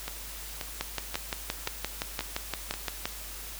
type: two click trains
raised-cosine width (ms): 0.2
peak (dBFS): -12 / -16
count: 14 / 6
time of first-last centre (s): 0.81-3.055 / 0.08-2.74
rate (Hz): 5.79 / 1.88
effects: added 50 Hz sine -44 dBFS peak until 3.59 s + white hiss -42 dBFS RMS until 3.59 s